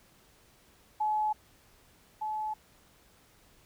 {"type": "tone pair in turn", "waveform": "sine", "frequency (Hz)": [854, 859.9], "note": ["G#5", "A5"], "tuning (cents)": [48, -40], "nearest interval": "unison", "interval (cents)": 12, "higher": "second", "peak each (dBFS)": [-26, -31], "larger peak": "first", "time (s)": [[1, 1.33], [2.21, 2.54]], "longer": "neither", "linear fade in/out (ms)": 10, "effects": ["pink hiss -62 dBFS RMS until 3.65 s"]}